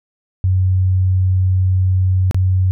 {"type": "tone with dropouts", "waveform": "sine", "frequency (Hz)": 93.1, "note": "F#2", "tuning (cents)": 11, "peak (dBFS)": -11, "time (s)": [0.44, 2.71], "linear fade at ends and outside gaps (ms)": 0, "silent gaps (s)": [2.311, 2.345], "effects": []}